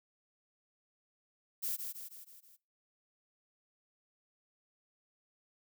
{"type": "noise with echo", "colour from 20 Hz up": "violet", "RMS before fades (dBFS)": -36, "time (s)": [1.62, 1.77], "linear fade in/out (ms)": 20, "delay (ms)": 160, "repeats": 5, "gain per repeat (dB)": -5, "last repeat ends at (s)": 2.57, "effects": ["noise-tail reverb RT60 0.3 s tail -22 dB re dry"]}